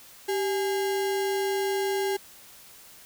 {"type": "tone with sample-and-hold", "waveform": "sine", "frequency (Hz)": 390, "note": "G4", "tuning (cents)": -9, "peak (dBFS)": -24, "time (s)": [0.28, 2.17], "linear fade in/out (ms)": 10, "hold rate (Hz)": 1225, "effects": ["white hiss -50 dBFS RMS until 3.05 s"]}